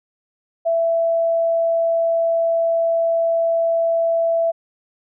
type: tone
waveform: sine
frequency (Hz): 665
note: E5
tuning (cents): +15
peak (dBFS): -15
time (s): 0.65-4.52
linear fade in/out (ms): 20
effects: none